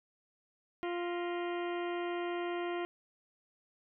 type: harmonic tone with a mistuned harmonic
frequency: 349.2 Hz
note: F4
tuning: in tune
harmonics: 1 / 2 / 3 / 4 / 5 / 6 / 7 / 8 / 9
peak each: -35 / -41 / -45 / -47 / -49 / -51 / -52 / -53 / -54 dBFS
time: 0.83-2.85 s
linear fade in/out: 0 ms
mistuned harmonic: 5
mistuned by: +120 cents
effects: none

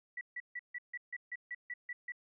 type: tone bursts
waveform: sine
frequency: 1953 Hz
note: B6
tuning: 20 cents flat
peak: -38 dBFS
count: 11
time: 0.17-2.121 s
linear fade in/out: 5 ms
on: 41 ms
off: 150 ms
effects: none

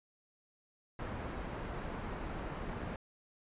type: low-pass noise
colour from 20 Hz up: pink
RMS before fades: -41 dBFS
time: 0.99-2.96 s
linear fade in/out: 2 ms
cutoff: 1600 Hz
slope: 12 dB/octave
effects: resampled to 8000 Hz

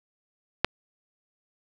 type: click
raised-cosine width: 0.3 ms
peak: -3 dBFS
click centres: 0.646 s
effects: none

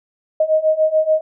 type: beating tone pair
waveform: sine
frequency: 622.3 / 629.2 Hz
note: D#5 / D#5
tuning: 0 / +19 cents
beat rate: 6.9 Hz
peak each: -17 / -15 dBFS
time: 0.4-1.21 s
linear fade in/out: 5 ms
effects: none

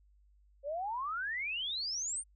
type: exponential sweep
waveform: sine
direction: up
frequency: 540 to 9260 Hz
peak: -34 dBFS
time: 0.63-2.24 s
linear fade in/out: 50 ms
effects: added 50 Hz sine -62 dBFS peak until 2.35 s

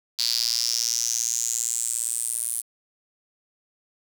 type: tone with high-pass filter sweep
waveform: square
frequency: 58.7 Hz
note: A#1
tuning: 13 cents sharp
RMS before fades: -26 dBFS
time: 0.18-2.62 s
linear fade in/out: 20 ms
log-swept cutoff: 4500 to 10000 Hz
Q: 6.7
effects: 7-bit

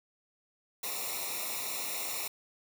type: noise with comb filter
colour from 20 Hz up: white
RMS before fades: -36 dBFS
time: 0.83-2.28 s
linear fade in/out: 5 ms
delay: 0.63 ms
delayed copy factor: -0.9
effects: none

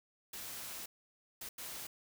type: noise bursts at uneven times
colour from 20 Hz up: white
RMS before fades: -45 dBFS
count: 3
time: 0.33-0.86 / 1.41-1.49 / 1.58-1.87 s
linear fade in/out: 5 ms
effects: none

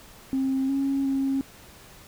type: tone with pitch steps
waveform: sine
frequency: 266.2 / 274.1 / 270.7 Hz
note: C4 / C#4 / C#4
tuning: +30 / -19 / -41 cents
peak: -21 dBFS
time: 0.33-1.41 s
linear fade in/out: 0 ms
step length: 360 ms
effects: tanh soft clip ceiling -18 dBFS + pink hiss -49 dBFS RMS until 2.07 s

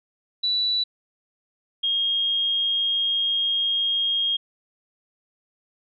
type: tone pair in turn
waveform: sine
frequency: 3951 / 3247 Hz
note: B7 / G#7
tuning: 0 / -40 cents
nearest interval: minor third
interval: 340 cents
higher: first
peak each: -20 dBFS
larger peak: neither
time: 0.43-0.84 / 1.83-4.37 s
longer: second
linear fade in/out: 10 ms
effects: none

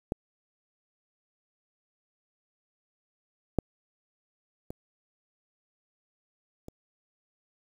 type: clicks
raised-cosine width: 2 ms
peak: -15 / -10 / -24 / -28 dBFS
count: 4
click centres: 0.121 / 3.587 / 4.705 / 6.684 s
effects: 8-bit

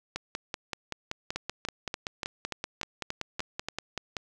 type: two click trains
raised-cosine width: 0.2 ms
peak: -15 / -15 dBFS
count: 9 / 22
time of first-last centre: 1.36-3.686 / 0.16-4.168 s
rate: 3.44 / 5.24 Hz
effects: none

